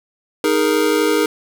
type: chord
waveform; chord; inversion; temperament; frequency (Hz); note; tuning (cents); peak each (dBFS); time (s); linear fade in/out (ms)
square; D# suspended fourth; none; just; 311.1 / 414.8 / 466.7; D#4 / G#4 / A#4; 0 / -2 / +2; -19; 0.44-1.26; 2
effects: none